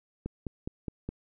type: click train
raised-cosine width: 3 ms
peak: -21 dBFS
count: 5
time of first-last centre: 0.26-1.09 s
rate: 4.82 Hz
effects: none